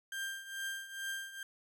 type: tone with tremolo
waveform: 35% pulse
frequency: 1587 Hz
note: G6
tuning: 21 cents sharp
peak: -34 dBFS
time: 0.12-1.43 s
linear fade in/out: 2 ms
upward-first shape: triangle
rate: 2.3 Hz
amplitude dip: 80%
effects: none